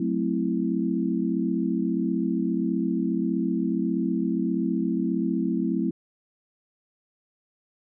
sine chord, F# half-diminished seventh, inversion none, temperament equal, 185 / 220 / 261.6 / 329.6 Hz, F#3 / A3 / C4 / E4, 0 / 0 / 0 / 0 cents, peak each -28 dBFS, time 0-5.91 s, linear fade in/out 5 ms, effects none

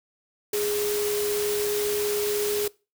sine tone in noise, 415.3 Hz, G#4, in tune, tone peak -24 dBFS, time 0.53-2.68 s, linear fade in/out 5 ms, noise white, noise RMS -31 dBFS, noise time 0.53-2.68 s, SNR +4 dB, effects noise-tail reverb RT60 0.3 s tail -23 dB re dry

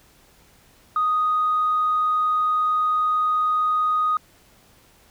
sine tone, 1244.5 Hz, D#6, in tune, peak -17 dBFS, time 0.96-4.17 s, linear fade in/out 2 ms, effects tanh soft clip ceiling -13 dBFS + pink hiss -55 dBFS RMS until 5.1 s

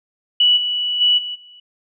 sine tone with level steps, 2949 Hz, F#7, 6 cents flat, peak -10 / -18 / -11 / -24 / -41 dBFS, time 0.4-1.6 s, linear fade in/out 5 ms, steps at 0.56 / 1 / 1.17 / 1.34 s, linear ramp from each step 20 ms, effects none

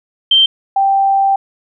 sine tone pair in turn, 3136 / 784 Hz, G7 / G5, 0 / 0 cents, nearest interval 2 octaves, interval 2400 cents, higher first, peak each -6 / -9 dBFS, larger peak first, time 0.31-0.46 / 0.76-1.36 s, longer second, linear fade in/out 5 ms, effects none

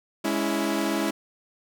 sawtooth chord, C# minor, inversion second, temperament equal with one note detuned, 207.7 / 280.9 / 329.6 Hz, G#3 / C#4 / E4, 0 / +23 / 0 cents, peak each -25 / -25 / -23 dBFS, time 0.24-1.11 s, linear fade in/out 10 ms, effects none

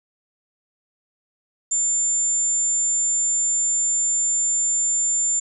sine tone, 7200 Hz, A8, 39 cents sharp, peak -18 dBFS, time 1.71-5.4 s, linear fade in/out 10 ms, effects none

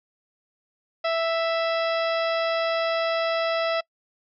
harmonic tone with a mistuned harmonic, 660 Hz, E5, 2 cents sharp, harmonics 1 / 2 / 3 / 4 / 5 / 6 / 7 / 8, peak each -23 / -29 / -33 / -35 / -37 / -39 / -40 / -41 dBFS, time 1.04-3.81 s, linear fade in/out 10 ms, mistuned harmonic 7, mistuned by +77 cents, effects noise-tail reverb RT60 0.1 s tail -26 dB re dry

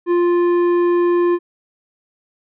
sine tone with tanh clipping, 349.2 Hz, F4, in tune, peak -14 dBFS, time 0.06-1.39 s, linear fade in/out 50 ms, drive 10 dB, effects none

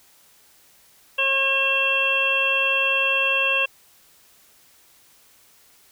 harmonic tone, 541 Hz, C#5, 42 cents flat, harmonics 1 / 2 / 3 / 5 / 6, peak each -28 / -29 / -30 / -19 / -29 dBFS, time 1.18-3.66 s, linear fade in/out 10 ms, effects white hiss -55 dBFS RMS until 5.91 s

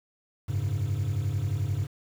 triangle chord, F# suspended second, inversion none, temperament equal, 92.5 / 103.83 / 138.59 Hz, F#2 / G#2 / C#3, 0 / 0 / 0 cents, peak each -28 / -25 / -29 dBFS, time 0.48-1.87 s, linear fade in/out 20 ms, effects tanh soft clip ceiling -20 dBFS + 8-bit

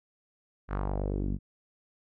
sawtooth tone with low-pass filter sweep, 49 Hz, G1, in tune, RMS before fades -31 dBFS, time 0.68-1.39 s, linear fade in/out 50 ms, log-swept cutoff 1600 to 200 Hz, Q 2.3, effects none

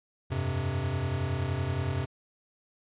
square chord, F suspended second, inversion none, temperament equal, 87.31 / 98 / 130.81 Hz, F2 / G2 / C3, 0 / 0 / 0 cents, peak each -34 / -34 / -32 dBFS, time 0.3-2.06 s, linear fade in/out 20 ms, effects resampled to 8000 Hz

